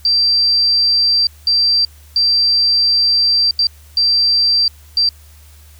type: tone bursts at uneven times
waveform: sine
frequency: 4700 Hz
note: D8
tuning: 1 cent sharp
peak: -10 dBFS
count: 6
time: 0.05-1.27 / 1.47-1.85 / 2.16-3.51 / 3.59-3.67 / 3.97-4.68 / 4.97-5.09 s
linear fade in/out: 2 ms
effects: added 75 Hz sine -40 dBFS peak until 5.79 s + white hiss -48 dBFS RMS until 5.79 s